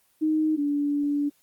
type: tone pair in turn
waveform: sine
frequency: 311.1 / 288.9 Hz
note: D#4 / D4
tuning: 0 / -28 cents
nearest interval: minor second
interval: 128 cents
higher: first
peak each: -20 / -22 dBFS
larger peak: first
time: 0.21-0.57 / 0.57-1.3 s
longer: second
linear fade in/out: 20 ms
effects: white hiss -65 dBFS RMS until 1.42 s + Opus 24 kbps